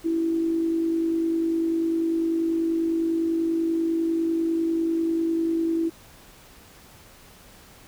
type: tone with amplitude modulation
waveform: sine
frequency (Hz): 329.6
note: E4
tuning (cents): 0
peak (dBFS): -19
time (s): 0.04-5.9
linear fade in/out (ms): 20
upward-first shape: sine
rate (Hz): 50.1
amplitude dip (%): 40
effects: pink hiss -50 dBFS RMS until 7.87 s